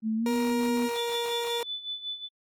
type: tone with pitch glide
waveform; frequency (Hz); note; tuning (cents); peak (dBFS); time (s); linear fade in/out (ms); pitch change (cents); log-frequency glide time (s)
sine; 220 to 244.1; A3 to B3; 0 to -20; -25; 0.02-0.9; 50; +180; 0.16-0.31
type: tone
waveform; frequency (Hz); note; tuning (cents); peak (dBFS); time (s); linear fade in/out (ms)
30% pulse; 471.7; A#4; +20; -26; 0.26-1.63; 2
type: tone with tremolo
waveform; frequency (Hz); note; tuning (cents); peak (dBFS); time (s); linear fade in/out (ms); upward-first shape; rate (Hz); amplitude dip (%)
sine; 3492; A7; -14; -30; 0.94-2.29; 50; sine; 5.4; 75
effects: AAC 48 kbps